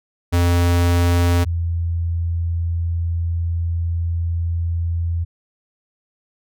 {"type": "tone pair in turn", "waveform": ["square", "sine"], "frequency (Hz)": [87, 84.43], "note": ["F2", "E2"], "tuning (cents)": [-6, 42], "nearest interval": "minor second", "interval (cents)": 52, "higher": "first", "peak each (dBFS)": [-14, -18], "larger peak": "first", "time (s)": [[0.32, 1.45], [1.45, 5.25]], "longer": "second", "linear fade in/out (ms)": 20, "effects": []}